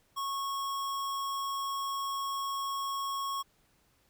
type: tone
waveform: square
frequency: 1099 Hz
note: C#6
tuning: 15 cents flat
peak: -33 dBFS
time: 0.16-3.43 s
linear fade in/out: 20 ms
effects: pink hiss -69 dBFS RMS until 4.09 s